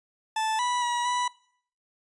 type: tone with pitch steps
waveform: 40% pulse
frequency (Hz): 877 / 982 / 965 / 984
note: A5 / B5 / B5 / B5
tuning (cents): -6 / -10 / -40 / -7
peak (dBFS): -24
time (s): 0.36-1.28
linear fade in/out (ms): 5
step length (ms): 230
effects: noise-tail reverb RT60 0.6 s tail -21 dB re dry + resampled to 22050 Hz